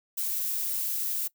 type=noise; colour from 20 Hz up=violet; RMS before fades=-30 dBFS; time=0.17-1.28 s; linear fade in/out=10 ms; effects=noise-tail reverb RT60 0.1 s tail -21 dB re dry